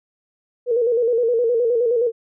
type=tone with vibrato; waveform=sine; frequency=472 Hz; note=A#4; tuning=22 cents sharp; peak=-15 dBFS; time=0.66-2.12 s; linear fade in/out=50 ms; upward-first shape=square; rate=9.6 Hz; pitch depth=64 cents each way; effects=none